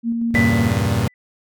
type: tone with tremolo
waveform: sine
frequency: 232.1 Hz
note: A#3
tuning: 7 cents flat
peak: -17 dBFS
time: 0.03-0.76 s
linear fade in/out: 50 ms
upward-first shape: square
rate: 5.4 Hz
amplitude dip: 25%
type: chord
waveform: 30% pulse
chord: E diminished seventh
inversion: none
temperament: equal with one note detuned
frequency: 82.41 / 98 / 116.54 / 137.4 Hz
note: E2 / G2 / Bb2 / Db3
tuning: 0 / 0 / 0 / -15 cents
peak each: -23 / -18 / -18 / -23 dBFS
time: 0.34-1.08 s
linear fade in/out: 5 ms
type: tone with exponential decay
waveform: sine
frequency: 1991 Hz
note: B6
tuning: 14 cents sharp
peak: -15 dBFS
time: 0.35-1.14 s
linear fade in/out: 1 ms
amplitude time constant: 170 ms
effects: none